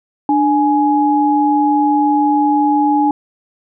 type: tone pair together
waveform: sine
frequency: 295.7 / 836.4 Hz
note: D4 / G#5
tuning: +12 / +12 cents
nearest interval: octave + tritone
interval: 1800 cents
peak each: -13 dBFS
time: 0.29-3.11 s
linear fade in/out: 2 ms
effects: none